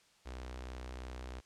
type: tone with notch filter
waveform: sawtooth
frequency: 63 Hz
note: B1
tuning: 35 cents sharp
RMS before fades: -45 dBFS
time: 0.25-1.41 s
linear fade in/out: 20 ms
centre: 150 Hz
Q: 0.71
effects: white hiss -67 dBFS RMS until 1.45 s + low-pass 7000 Hz 12 dB/octave